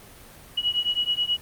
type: beating tone pair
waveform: sine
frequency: 2914 / 2923.3 Hz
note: F#7 / F#7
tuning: -27 / -22 cents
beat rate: 9.3 Hz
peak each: -25 dBFS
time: 0.57-1.37 s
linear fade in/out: 10 ms
effects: pink hiss -47 dBFS RMS until 1.41 s + Opus 32 kbps